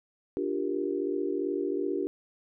sine chord, G minor seventh, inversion second, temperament equal, 293.7 / 349.2 / 392 / 466.2 Hz, D4 / F4 / G4 / Bb4, 0 / 0 / 0 / 0 cents, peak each -33 / -33 / -31 / -37 dBFS, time 0.37-2.07 s, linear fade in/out 0 ms, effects none

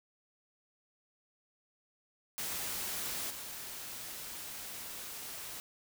white noise with level steps, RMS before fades -38 / -44 dBFS, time 2.38-5.6 s, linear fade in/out 0 ms, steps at 3.3 s, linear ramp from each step 5 ms, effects none

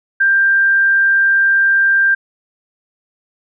sine tone, 1585 Hz, G6, 19 cents sharp, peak -9 dBFS, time 0.2-2.15 s, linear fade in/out 10 ms, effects none

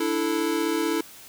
square chord, D suspended second, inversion none, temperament equal, 293.7 / 329.6 / 440 Hz, D4 / E4 / A4, 0 / 0 / 0 cents, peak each -30 / -26 / -29 dBFS, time 0-1.01 s, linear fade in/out 5 ms, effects white hiss -46 dBFS RMS until 1.28 s

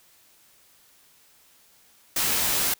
white noise with comb filter, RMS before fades -24 dBFS, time 2.16-2.74 s, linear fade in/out 5 ms, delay 14 ms, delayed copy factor -0.65, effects white hiss -58 dBFS RMS until 2.79 s

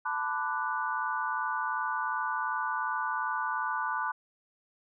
sine chord, B minor seventh, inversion third, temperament equal with one note detuned, 880 / 1002.7 / 1174.7 / 1480 Hz, A5 / B5 / D6 / F#6, 0 / +26 / 0 / 0 cents, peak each -35 / -34 / -35 / -34 dBFS, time 0.05-4.12 s, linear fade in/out 10 ms, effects none

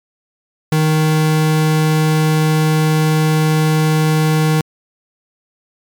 square tone pair together, 156 / 311.1 Hz, D#3 / D#4, +5 / 0 cents, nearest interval octave, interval 1195 cents, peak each -12 / -23 dBFS, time 0.72-4.61 s, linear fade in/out 2 ms, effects MP3 96 kbps

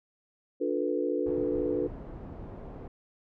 sine chord, B half-diminished seventh, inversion first, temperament equal with one note detuned, 293.7 / 357.6 / 440 / 493.9 Hz, D4 / F4 / A4 / B4, 0 / +41 / 0 / 0 cents, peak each -32 dBFS, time 0.6-1.88 s, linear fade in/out 20 ms
pink low-pass noise, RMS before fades -42 dBFS, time 1.26-2.88 s, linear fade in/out 5 ms, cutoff 620 Hz, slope 12 dB/octave
effects none

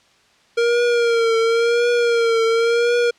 square tone with vibrato, 466.2 Hz, A#4, in tune, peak -15 dBFS, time 0.57-3.11 s, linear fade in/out 10 ms, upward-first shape triangle, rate 0.94 Hz, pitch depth 57 cents each way, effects white hiss -55 dBFS RMS until 3.18 s + low-pass 5000 Hz 12 dB/octave

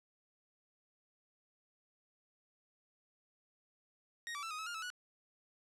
sawtooth tone with pitch steps, 1870 / 1156 / 1330 / 1246 / 1294 / 1411 / 1306 / 1467 Hz, A#6 / D6 / E6 / D#6 / E6 / F6 / E6 / F#6, +5 / -28 / +15 / +2 / -32 / +17 / -17 / -15 cents, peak -37 dBFS, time 4.27-4.902 s, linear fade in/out 0 ms, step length 79 ms, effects low-pass 9000 Hz 12 dB/octave

